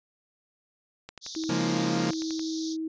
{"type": "click train", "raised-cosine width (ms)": 0.2, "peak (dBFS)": -23, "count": 16, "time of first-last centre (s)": [1.09, 2.394], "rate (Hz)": 11.5}
{"type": "band-pass noise", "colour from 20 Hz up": "white", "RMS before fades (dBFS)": -40, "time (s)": [1.21, 2.77], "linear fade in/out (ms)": 50, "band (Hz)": [3500, 6400], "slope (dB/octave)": 96}
{"type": "tone", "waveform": "sine", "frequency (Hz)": 320, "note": "D#4", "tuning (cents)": 49, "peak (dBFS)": -29, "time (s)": [1.36, 2.88], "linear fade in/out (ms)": 5}
{"type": "chord", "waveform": "sawtooth", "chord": "Bb minor seventh", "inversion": "first", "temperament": "equal", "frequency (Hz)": [138.59, 174.61, 207.7, 233.1], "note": ["Db3", "F3", "Ab3", "Bb3"], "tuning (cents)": [0, 0, 0, 0], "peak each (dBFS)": [-29, -26, -30, -27], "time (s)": [1.49, 2.11], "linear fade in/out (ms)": 5}
{"effects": ["resampled to 16000 Hz"]}